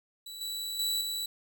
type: tone with level steps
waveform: sawtooth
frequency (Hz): 3943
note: B7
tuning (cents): -4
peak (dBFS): -38 / -31 / -25 / -29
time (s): 0.26-1.26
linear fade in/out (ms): 5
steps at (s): 0.41 / 0.79 / 1.01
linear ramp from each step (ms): 2
effects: none